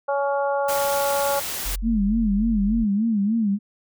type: harmonic tone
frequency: 280.3 Hz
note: C#4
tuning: 19 cents sharp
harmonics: 2 / 3 / 4 / 5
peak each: -22 / -25 / -31 / -32 dBFS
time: 0.08-1.4 s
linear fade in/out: 10 ms
type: noise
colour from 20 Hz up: white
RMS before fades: -29 dBFS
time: 0.68-1.76 s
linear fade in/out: 10 ms
type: tone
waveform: sine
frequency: 44.54 Hz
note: F1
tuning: 35 cents sharp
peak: -25 dBFS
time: 1.65-2.85 s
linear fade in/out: 20 ms
type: tone with vibrato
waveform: sine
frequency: 213.7 Hz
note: G#3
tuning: 50 cents sharp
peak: -18 dBFS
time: 1.82-3.59 s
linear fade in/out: 50 ms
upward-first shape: sine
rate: 3.4 Hz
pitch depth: 140 cents each way
effects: none